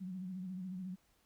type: tone with vibrato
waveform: sine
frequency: 185 Hz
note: F#3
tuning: in tune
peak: -40 dBFS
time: 0-0.96 s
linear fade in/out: 20 ms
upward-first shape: sine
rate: 14 Hz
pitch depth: 63 cents each way
effects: pink hiss -73 dBFS RMS until 1.25 s